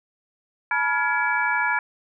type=tone cluster; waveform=sine; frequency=860 / 972 / 1407 / 1683 / 2300 Hz; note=A5 / B5 / F6 / G#6 / D7; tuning=-40 / -28 / +12 / +23 / -37 cents; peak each=-29 / -26 / -26 / -24 / -28 dBFS; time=0.71-1.79 s; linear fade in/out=2 ms; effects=none